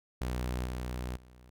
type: tone with level steps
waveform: sawtooth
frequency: 62 Hz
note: B1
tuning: 7 cents sharp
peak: -28 / -31 / -50 dBFS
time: 0.21-1.5 s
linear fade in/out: 5 ms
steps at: 0.65 / 1.16 s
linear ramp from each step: 10 ms
effects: none